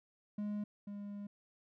triangle tone pair in turn, 207.7 / 203.4 Hz, G#3 / G#3, 0 / -36 cents, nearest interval unison, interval 36 cents, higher first, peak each -34 / -40 dBFS, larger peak first, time 0.38-0.64 / 0.87-1.27 s, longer second, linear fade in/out 5 ms, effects none

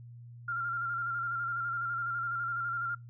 sine tone with vibrato, 1384 Hz, F6, 16 cents flat, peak -31 dBFS, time 0.48-2.95 s, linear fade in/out 5 ms, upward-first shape square, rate 12 Hz, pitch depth 31 cents each way, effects noise-tail reverb RT60 0.2 s tail -26 dB re dry + added 119 Hz sine -46 dBFS peak until 3.09 s

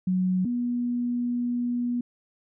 sine tone pair in turn, 184.4 / 242.5 Hz, F#3 / B3, -6 / -31 cents, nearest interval perfect fourth, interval 475 cents, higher second, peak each -21 / -24 dBFS, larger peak first, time 0.07-0.45 / 0.45-2.01 s, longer second, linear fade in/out 5 ms, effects none

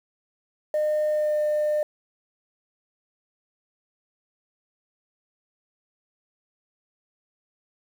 sine tone with pitch glide, 608 to 602.4 Hz, D#5 to D5, -40 to +44 cents, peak -19 dBFS, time 0.74-1.83 s, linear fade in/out 2 ms, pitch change -16 cents, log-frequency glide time 1.09-1.4 s, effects tanh soft clip ceiling -18 dBFS + 8-bit

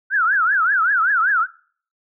sine tone with vibrato, 1474 Hz, F#6, 7 cents flat, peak -14 dBFS, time 0.1-1.47 s, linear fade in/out 50 ms, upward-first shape triangle, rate 5.2 Hz, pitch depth 280 cents each way, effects noise-tail reverb RT60 0.5 s tail -22 dB re dry

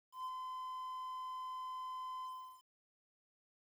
triangle tone with ADSR envelope, 1026 Hz, C6, 34 cents flat, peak -37 dBFS, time 0.12-2.63 s, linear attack 130 ms, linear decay 51 ms, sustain -3 dB, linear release 400 ms, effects 11-bit

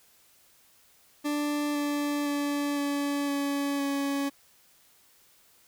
40% pulse tone with pitch steps, 293.7 / 290.8 / 288 / 285.2 / 282.4 / 279.6 Hz, D4 / D4 / D4 / C#4 / C#4 / C#4, 0 / -17 / -34 / +49 / +32 / +15 cents, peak -26 dBFS, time 1.24-4.3 s, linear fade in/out 20 ms, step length 510 ms, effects white hiss -61 dBFS RMS until 5.67 s

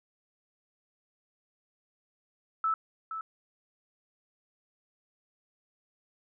sine tone with echo, 1311 Hz, E6, 10 cents flat, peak -25 dBFS, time 2.64-2.74 s, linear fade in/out 2 ms, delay 470 ms, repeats 1, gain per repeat -9 dB, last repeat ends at 3.21 s, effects none

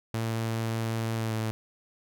sawtooth tone with pitch glide, 113.2 to 110.68 Hz, A2 to A2, +50 to +11 cents, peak -24 dBFS, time 0.14-1.51 s, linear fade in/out 0 ms, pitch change -39 cents, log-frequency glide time 1.15-1.35 s, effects none

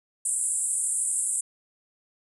white band-pass noise, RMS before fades -27 dBFS, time 0.25-1.41 s, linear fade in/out 5 ms, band 7700 to 10000 Hz, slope 96 dB/octave, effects none

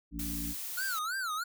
harmonic tone, 57.5 Hz, A#1, 23 cents flat, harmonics 1 / 3 / 4 / 5, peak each -39 / -42 / -46 / -40 dBFS, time 0.11-0.55 s, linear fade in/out 50 ms
blue noise, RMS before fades -39 dBFS, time 0.19-0.99 s, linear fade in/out 2 ms
square tone with vibrato, 1396.9 Hz, F6, in tune, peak -33 dBFS, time 0.77-1.44 s, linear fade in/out 10 ms, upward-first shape sine, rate 3.1 Hz, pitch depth 220 cents each way
effects none

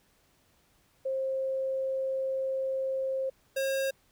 sine / square tone pair in turn, 531 / 539 Hz, C5 / C#5, +25 / -49 cents, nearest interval unison, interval 26 cents, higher second, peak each -28 dBFS, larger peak neither, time 1.05-3.3 / 3.56-3.91 s, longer first, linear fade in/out 10 ms, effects pink hiss -67 dBFS RMS until 4.11 s

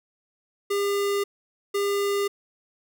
square tone pair in turn, 402.6 / 402.6 Hz, G4 / G4, +46 / +46 cents, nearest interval unison, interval 0 cents, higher neither, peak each -23 dBFS, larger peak neither, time 0.7-1.24 / 1.74-2.28 s, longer neither, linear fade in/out 10 ms, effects none

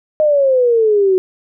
sine exponential sweep, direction down, 622 to 367 Hz, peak -9 dBFS, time 0.2-1.18 s, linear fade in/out 0 ms, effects none

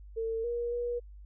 sine tone with pitch steps, 450.9 / 475.3 / 481.1 Hz, A4 / A#4 / B4, +42 / +34 / -45 cents, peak -30 dBFS, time 0.16-1 s, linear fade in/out 20 ms, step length 280 ms, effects added 50 Hz sine -46 dBFS peak until 1.25 s

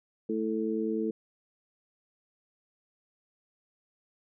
harmonic tone, 110 Hz, A2, in tune, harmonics 2 / 3 / 4, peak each -32 / -32 / -32 dBFS, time 0.29-1.11 s, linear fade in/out 5 ms, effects none

